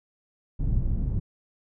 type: low-pass noise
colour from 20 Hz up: pink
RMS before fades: -25 dBFS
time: 0.59-1.2 s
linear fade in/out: 10 ms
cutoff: 130 Hz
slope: 12 dB/octave
effects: none